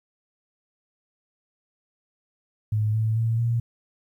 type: tone with pitch steps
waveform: sine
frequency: 107.2 / 110.4 / 113.71 / 117.11 Hz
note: A2 / A2 / A#2 / A#2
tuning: -45 / +6 / -43 / +8 cents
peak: -20 dBFS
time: 2.72-3.6 s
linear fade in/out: 5 ms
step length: 220 ms
effects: 10-bit